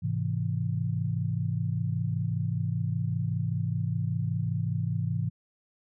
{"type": "chord", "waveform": "sine", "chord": "Ab augmented", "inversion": "none", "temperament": "equal with one note detuned", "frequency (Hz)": [105.7, 130.81, 164.81], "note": ["Ab2", "C3", "E3"], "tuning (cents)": [31, 0, 0], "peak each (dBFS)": [-30, -31, -31], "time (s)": [0.02, 5.3], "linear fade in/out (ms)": 20, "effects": []}